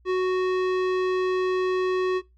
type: tone with tanh clipping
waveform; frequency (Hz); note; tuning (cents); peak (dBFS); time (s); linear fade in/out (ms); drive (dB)
sine; 370; F#4; 0; -23; 0.05-2.22; 50; 17
effects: noise-tail reverb RT60 0.2 s tail -22 dB re dry + added 60 Hz sine -55 dBFS peak until 2.37 s